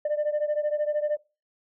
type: beating tone pair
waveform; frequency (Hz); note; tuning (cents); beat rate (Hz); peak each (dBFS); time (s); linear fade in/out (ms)
sine; 594 / 607; D5 / D#5; +20 / -43; 13; -24 / -27; 0.05-1.17; 5
effects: noise-tail reverb RT60 0.3 s tail -20 dB re dry + tanh soft clip ceiling -20 dBFS